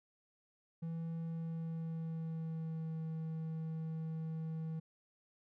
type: tone with pitch glide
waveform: triangle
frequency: 164.81 to 160.4 Hz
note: E3 to E3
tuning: 0 to -47 cents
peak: -36 dBFS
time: 0.82-4.8 s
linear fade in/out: 10 ms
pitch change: -47 cents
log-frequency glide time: 1.18-3.02 s
effects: none